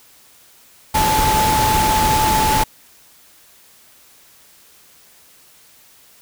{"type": "tone in noise", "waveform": "sine", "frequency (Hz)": 868, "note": "A5", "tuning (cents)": -24, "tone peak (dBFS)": -15, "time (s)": [0.94, 2.64], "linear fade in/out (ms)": 10, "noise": "pink", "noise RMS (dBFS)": -19, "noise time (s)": [0.94, 2.64], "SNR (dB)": 1, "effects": ["white hiss -49 dBFS RMS until 6.21 s"]}